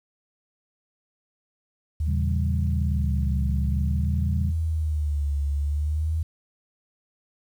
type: tone with vibrato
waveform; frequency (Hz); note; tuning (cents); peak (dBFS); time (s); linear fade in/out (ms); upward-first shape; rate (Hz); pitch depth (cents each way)
sine; 76.2; D#2; -36; -22; 2-6.23; 5; sine; 0.51; 120
type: chord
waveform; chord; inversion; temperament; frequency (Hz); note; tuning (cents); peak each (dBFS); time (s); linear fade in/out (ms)
sine; A# diminished seventh; none; equal; 116.54 / 138.59 / 164.81 / 196; A#2 / C#3 / E3 / G3; 0 / 0 / 0 / 0; -31 / -31 / -34 / -31; 2.05-4.53; 50
effects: 9-bit